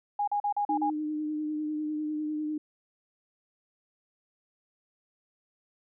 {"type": "tone bursts", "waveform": "sine", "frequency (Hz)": 822, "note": "G#5", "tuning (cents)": -18, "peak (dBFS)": -25, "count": 6, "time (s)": [0.19, 0.901], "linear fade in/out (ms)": 5, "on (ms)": 86, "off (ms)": 39}
{"type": "tone with vibrato", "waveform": "sine", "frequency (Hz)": 304.5, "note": "D#4", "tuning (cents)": -37, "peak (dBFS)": -29, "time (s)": [0.69, 2.58], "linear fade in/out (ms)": 5, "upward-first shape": "triangle", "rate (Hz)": 10, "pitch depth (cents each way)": 24}
{"effects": []}